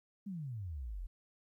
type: exponential sweep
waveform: sine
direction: down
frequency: 210.2 to 38.89 Hz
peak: -39 dBFS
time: 0.26-1.07 s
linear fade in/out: 10 ms
effects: 13-bit